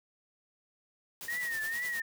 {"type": "noise with tremolo", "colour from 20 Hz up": "white", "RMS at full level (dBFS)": -41, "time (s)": [1.21, 2], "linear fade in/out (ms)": 0, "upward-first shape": "triangle", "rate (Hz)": 9.6, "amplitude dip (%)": 70}
{"type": "tone with vibrato", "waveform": "sine", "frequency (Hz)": 1857, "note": "A#6", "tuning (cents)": -7, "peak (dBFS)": -32, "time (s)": [1.28, 2.02], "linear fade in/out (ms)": 5, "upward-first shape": "triangle", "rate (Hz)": 2.2, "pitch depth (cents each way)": 120}
{"effects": []}